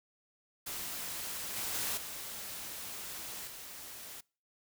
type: noise with level steps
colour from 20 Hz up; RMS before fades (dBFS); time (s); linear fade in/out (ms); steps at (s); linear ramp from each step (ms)
white; -40 / -37 / -35 / -43 / -47; 0.66-4.21; 10; 1.56 / 1.74 / 1.97 / 3.47; 5
effects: noise-tail reverb RT60 0.4 s tail -26 dB re dry